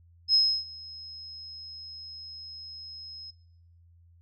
sine tone with ADSR envelope, 5140 Hz, E8, 45 cents flat, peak -17 dBFS, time 0.28-3.31 s, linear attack 60 ms, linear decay 300 ms, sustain -23 dB, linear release 11 ms, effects noise-tail reverb RT60 0.8 s tail -23 dB re dry + added 85 Hz sine -55 dBFS peak until 4.21 s

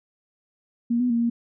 sine tone with pitch steps, 235.9 / 247.7 / 233.5 / 234.8 Hz, A#3 / B3 / A#3 / A#3, +21 / +5 / +3 / +13 cents, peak -19 dBFS, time 0.9-1.3 s, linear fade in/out 10 ms, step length 100 ms, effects none

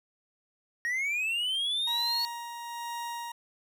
triangle linear sweep, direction up, 1855 to 4435 Hz, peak -26 dBFS, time 0.85-2.25 s, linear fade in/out 0 ms
40% pulse tone with tremolo, 942 Hz, A#5, 18 cents sharp, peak -33 dBFS, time 1.87-3.32 s, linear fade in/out 5 ms, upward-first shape sine, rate 1.1 Hz, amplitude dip 40%
effects none

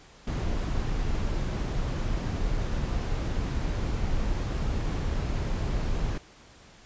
brown noise, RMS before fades -28 dBFS, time 0.27-6.18 s, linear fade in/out 5 ms, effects pink hiss -53 dBFS RMS until 6.85 s + resampled to 16000 Hz

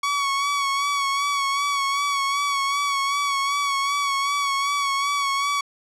sawtooth tone with vibrato, 1122 Hz, C#6, 21 cents sharp, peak -17 dBFS, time 0.03-5.61 s, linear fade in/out 5 ms, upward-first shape sine, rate 2.6 Hz, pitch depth 35 cents each way, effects low-pass 8000 Hz 12 dB/octave

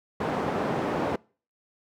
white band-pass noise, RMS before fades -28 dBFS, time 0.2-1.16 s, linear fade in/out 5 ms, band 130 to 690 Hz, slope 12 dB/octave, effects noise-tail reverb RT60 0.4 s tail -25 dB re dry

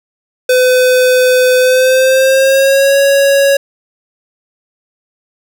square tone with pitch glide, 506 to 555 Hz, B4 to C#5, +42 to +2 cents, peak -7 dBFS, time 0.49-3.57 s, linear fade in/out 5 ms, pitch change +160 cents, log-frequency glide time 1.58-2.98 s, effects none

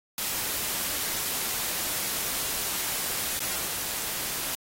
white noise with dropouts, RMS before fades -30 dBFS, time 0.18-4.55 s, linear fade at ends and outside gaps 1 ms, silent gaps 3.393-3.403 s, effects AAC 48 kbps

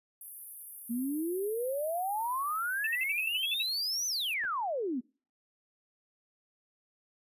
pink high-pass noise, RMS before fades -44 dBFS, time 0.21-4.34 s, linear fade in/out 2 ms, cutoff 9800 Hz, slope 96 dB/octave
sine exponential two-way sweep, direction up then down, 227.4 to 6160 to 227.4 Hz, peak -30 dBFS, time 0.89-5.01 s, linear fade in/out 20 ms, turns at 4.07 s
sine tone bursts, 2637 Hz, E7, in tune, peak -30 dBFS, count 10, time 2.84-3.626 s, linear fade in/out 5 ms, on 30 ms, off 54 ms
clicks, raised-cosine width 0.5 ms, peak -34 dBFS, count 2, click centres 4.438 / 4.45 s
effects noise-tail reverb RT60 0.4 s tail -26 dB re dry + resampled to 32000 Hz

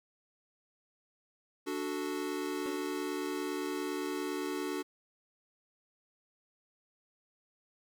square chord, D major, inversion none, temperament equal with one note detuned, 292.5 / 370 / 440 Hz, D4 / F#4 / A4, -7 / 0 / 0 cents, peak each -38 / -38 / -42 dBFS, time 1.66-4.83 s, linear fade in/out 20 ms
35% pulse tone with exponential decay, 274.3 Hz, C#4, 18 cents flat, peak -37 dBFS, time 2.66-3.02 s, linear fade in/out 0 ms, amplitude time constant 78 ms
effects none

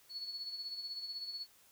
sine tone with tremolo, 4402 Hz, C#8, 13 cents flat, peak -38 dBFS, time 0.09-1.47 s, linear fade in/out 50 ms, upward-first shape sine, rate 16 Hz, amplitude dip 55%, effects white hiss -65 dBFS RMS until 1.71 s

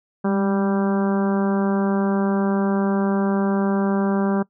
harmonic tone with a mistuned harmonic, 196 Hz, G3, in tune, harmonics 1 / 2 / 3 / 4 / 5 / 6 / 7 / 8, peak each -19 / -25 / -29 / -31 / -33 / -35 / -36 / -37 dBFS, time 0.24-4.43 s, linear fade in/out 10 ms, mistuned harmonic 1, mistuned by +31 cents, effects noise-tail reverb RT60 0.1 s tail -21 dB re dry

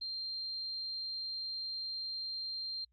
sine tone, 4175 Hz, C8, 5 cents flat, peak -37 dBFS, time 0.01-2.85 s, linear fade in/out 10 ms, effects added 60 Hz sine -70 dBFS peak until 2.92 s + AAC 32 kbps

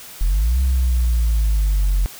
sine linear two-way sweep, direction up then down, 39.25 to 66.1 to 44.37 Hz, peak -12 dBFS, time 0.21-2.06 s, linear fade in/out 0 ms, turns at 0.61 s, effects tanh soft clip ceiling -12 dBFS + white hiss -38 dBFS RMS until 2.19 s

